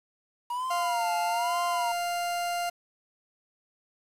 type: tone with vibrato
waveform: triangle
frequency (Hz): 950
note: A#5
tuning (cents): +33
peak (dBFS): -27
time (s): 0.5-1.92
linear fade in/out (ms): 5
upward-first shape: sine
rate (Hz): 1.1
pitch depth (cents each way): 160
type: tone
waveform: 40% pulse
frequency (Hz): 698.5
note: F5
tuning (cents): 0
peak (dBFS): -27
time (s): 0.7-2.7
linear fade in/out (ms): 10
effects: resampled to 32000 Hz + 8-bit